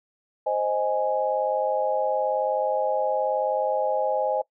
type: chord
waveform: sine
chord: Ab major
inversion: first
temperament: equal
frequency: 523.3 / 622.3 / 830.6 Hz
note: C5 / Eb5 / Ab5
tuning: 0 / 0 / 0 cents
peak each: -26 dBFS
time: 0.46-4.42 s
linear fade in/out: 10 ms
effects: noise-tail reverb RT60 0.1 s tail -21 dB re dry